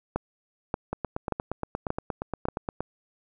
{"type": "two click trains", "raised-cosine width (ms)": 1, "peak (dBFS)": [-12, -15], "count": [5, 17], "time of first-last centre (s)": [[0.16, 2.486], [0.93, 2.806]], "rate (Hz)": [1.72, 8.53], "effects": []}